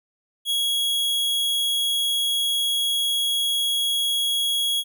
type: tone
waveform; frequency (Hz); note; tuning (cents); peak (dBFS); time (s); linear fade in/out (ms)
45% pulse; 3322; G#7; 0; -20; 0.45-4.84; 50
effects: none